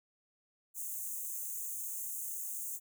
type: high-pass noise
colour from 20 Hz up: white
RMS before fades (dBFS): -40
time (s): 0.74-2.8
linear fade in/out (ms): 50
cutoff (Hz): 6300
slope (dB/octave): 96
effects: none